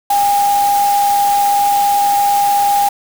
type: tone in noise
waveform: sine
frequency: 810 Hz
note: G#5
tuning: 43 cents flat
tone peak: -10 dBFS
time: 0.1-2.89 s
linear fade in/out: 5 ms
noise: white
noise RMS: -24 dBFS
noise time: 0.1-2.89 s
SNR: +11 dB
effects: none